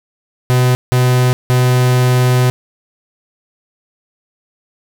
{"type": "tone bursts at uneven times", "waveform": "45% pulse", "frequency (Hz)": 125.9, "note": "B2", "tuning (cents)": 34, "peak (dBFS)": -9, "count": 3, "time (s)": [[0.5, 0.75], [0.92, 1.33], [1.5, 2.5]], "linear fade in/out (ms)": 0, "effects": []}